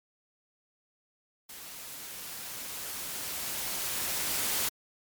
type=noise with level ramp; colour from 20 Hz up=white; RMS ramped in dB=-45 to -29 dBFS; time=1.49-4.69 s; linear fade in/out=5 ms; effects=MP3 96 kbps